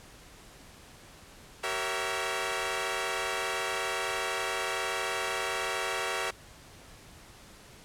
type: chord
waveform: 10% pulse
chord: G diminished seventh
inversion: none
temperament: equal with one note detuned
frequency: 383.3 / 466.2 / 554.4 / 659.3 Hz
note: G4 / Bb4 / Db5 / Fb5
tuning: -39 / 0 / 0 / 0 cents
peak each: -27 / -27 / -29 / -27 dBFS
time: 1.63-6.31 s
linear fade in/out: 10 ms
effects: pink hiss -52 dBFS RMS until 7.84 s + low-pass 11000 Hz 12 dB/octave